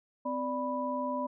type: tone cluster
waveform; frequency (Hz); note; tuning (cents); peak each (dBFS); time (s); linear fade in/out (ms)
sine; 256.9 / 588 / 986; C4 / D5 / B5; -32 / +2 / -3; -35 / -35 / -34; 0.25-1.27; 10
effects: none